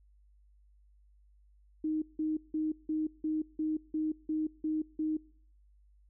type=tone bursts; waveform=sine; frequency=311.1 Hz; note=D#4; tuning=in tune; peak=-29 dBFS; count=10; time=1.84-5.17 s; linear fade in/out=5 ms; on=180 ms; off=170 ms; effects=noise-tail reverb RT60 0.6 s tail -24 dB re dry + added 50 Hz sine -60 dBFS peak until 6.09 s